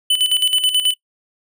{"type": "tone with tremolo", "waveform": "square", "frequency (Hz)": 3006, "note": "F#7", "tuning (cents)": 27, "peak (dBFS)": -12, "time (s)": [0.1, 0.94], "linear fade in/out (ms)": 5, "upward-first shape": "square", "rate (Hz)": 9.3, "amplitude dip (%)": 65, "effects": ["noise-tail reverb RT60 0.1 s tail -22 dB re dry"]}